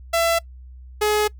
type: tone pair in turn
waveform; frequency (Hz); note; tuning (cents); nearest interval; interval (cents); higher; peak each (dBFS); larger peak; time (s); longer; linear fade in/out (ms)
sawtooth; 670 / 422.1; E5 / G#4; +28 / +28; minor sixth; 800; first; -13; neither; 0.13-0.39 / 1.01-1.28; second; 10
effects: noise-tail reverb RT60 0.1 s tail -23 dB re dry + added 63 Hz sine -38 dBFS peak until 1.39 s